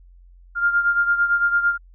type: beating tone pair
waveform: sine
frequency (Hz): 1400 / 1408.9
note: F6 / F6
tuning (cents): +4 / +15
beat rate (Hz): 8.9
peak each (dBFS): -17 / -23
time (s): 0.55-1.78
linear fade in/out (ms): 50
effects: added 44 Hz sine -45 dBFS peak until 1.94 s